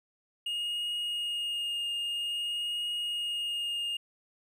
triangle tone with vibrato, 2852 Hz, F7, 36 cents sharp, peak -29 dBFS, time 0.46-3.97 s, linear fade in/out 5 ms, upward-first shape triangle, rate 0.51 Hz, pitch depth 14 cents each way, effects none

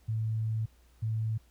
sine tone bursts at uneven times, 110.6 Hz, A2, 9 cents sharp, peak -28 dBFS, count 2, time 0.08-0.66 / 1.02-1.38 s, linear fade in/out 10 ms, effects added 60 Hz sine -59 dBFS peak until 1.5 s + pink hiss -67 dBFS RMS until 1.5 s

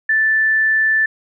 sine tone, 1760 Hz, A6, in tune, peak -12 dBFS, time 0.09-1.06 s, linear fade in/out 5 ms, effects none

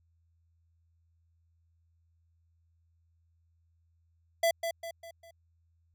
square tone with echo, 669 Hz, E5, 25 cents sharp, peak -24 dBFS, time 4.43-4.51 s, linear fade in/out 5 ms, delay 200 ms, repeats 4, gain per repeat -7 dB, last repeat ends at 5.31 s, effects added 83 Hz sine -67 dBFS peak until 5.94 s

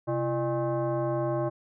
sine tone with frequency modulation, 130.8 Hz, C3, in tune, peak -25 dBFS, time 0.07-1.5 s, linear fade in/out 20 ms, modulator 472 Hz, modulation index 1.5, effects none

